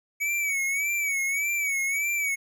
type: tone with vibrato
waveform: square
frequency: 2259 Hz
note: C#7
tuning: 32 cents sharp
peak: -25 dBFS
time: 0.2-2.36 s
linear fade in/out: 20 ms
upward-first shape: sine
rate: 1.7 Hz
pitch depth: 77 cents each way
effects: none